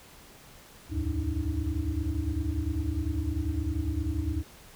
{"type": "tone cluster", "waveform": "sine", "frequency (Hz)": [71, 81, 104, 292, 319.5], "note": ["C#2", "E2", "G#2", "D4", "D#4"], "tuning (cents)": [42, -30, 3, -10, 46], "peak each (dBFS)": [-31, -32, -35, -37, -36], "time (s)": [0.89, 4.44], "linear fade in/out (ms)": 50, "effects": ["pink hiss -52 dBFS RMS until 4.75 s"]}